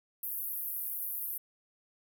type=band-pass noise; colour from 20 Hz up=pink; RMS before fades=-37 dBFS; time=0.23-1.38 s; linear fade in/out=5 ms; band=12000 to 16000 Hz; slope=48 dB/octave; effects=none